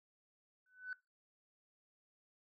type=tone with exponential growth; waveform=sine; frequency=1500 Hz; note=F#6; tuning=23 cents sharp; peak=-36 dBFS; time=0.66-0.93 s; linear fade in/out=2 ms; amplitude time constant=57 ms; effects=noise-tail reverb RT60 0.2 s tail -20 dB re dry + tanh soft clip ceiling -36 dBFS